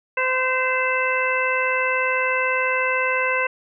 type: harmonic tone with a mistuned harmonic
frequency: 514 Hz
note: C5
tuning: 31 cents flat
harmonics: 1 / 2 / 3 / 4 / 5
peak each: -25 / -25 / -25 / -25 / -25 dBFS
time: 0.17-3.47 s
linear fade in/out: 5 ms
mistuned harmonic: 5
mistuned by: +49 cents
effects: none